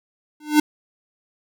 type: tone with exponential growth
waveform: square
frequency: 301 Hz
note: D4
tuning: 43 cents sharp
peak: -9 dBFS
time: 0.4-0.6 s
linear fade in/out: 5 ms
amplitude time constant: 42 ms
effects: none

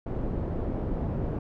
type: low-pass noise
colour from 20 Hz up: pink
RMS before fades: -30 dBFS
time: 0.06-1.39 s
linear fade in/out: 5 ms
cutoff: 480 Hz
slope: 12 dB/octave
effects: none

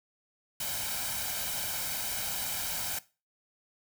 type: noise with comb filter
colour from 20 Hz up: white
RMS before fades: -34 dBFS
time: 0.6-2.99 s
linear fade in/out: 5 ms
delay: 1.3 ms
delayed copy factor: +0.65
effects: noise-tail reverb RT60 0.3 s tail -18 dB re dry

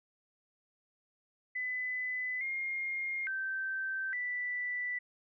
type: tone with pitch steps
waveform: sine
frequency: 2006 / 2129 / 1554 / 1975 Hz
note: B6 / C7 / G6 / B6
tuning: +26 / +30 / -16 / 0 cents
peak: -33 dBFS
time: 1.55-4.99 s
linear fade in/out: 10 ms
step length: 860 ms
effects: none

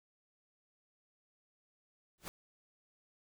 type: noise with exponential growth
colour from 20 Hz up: pink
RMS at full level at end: -40 dBFS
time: 2.18-2.28 s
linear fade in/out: 0 ms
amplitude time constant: 20 ms
effects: none

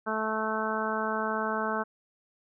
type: harmonic tone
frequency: 218.4 Hz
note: A3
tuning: 13 cents flat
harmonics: 1 / 2 / 3 / 4 / 5 / 6 / 7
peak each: -35 / -35 / -35 / -35 / -35 / -35 / -35 dBFS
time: 0.06-1.84 s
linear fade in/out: 20 ms
effects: none

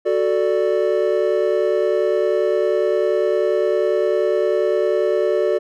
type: chord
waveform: triangle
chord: D major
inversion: first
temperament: equal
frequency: 370 / 440 / 587.3 Hz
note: F#4 / A4 / D5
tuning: 0 / 0 / 0 cents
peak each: -18 dBFS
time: 0.05-5.59 s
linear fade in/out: 20 ms
effects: none

